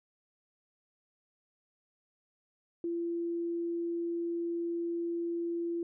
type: tone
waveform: sine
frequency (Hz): 340.1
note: F4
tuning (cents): -46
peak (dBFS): -31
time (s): 2.84-5.83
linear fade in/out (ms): 2
effects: none